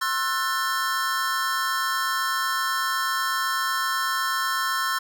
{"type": "chord", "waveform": "square", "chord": "F# half-diminished seventh", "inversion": "second", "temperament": "just", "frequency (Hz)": [1065.6, 1332, 1480, 1776], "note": ["C6", "E6", "F#6", "A6"], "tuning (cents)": [31, 18, 0, 16], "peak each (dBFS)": [-28, -29, -31, -31], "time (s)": [0.01, 4.99], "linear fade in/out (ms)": 10, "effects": []}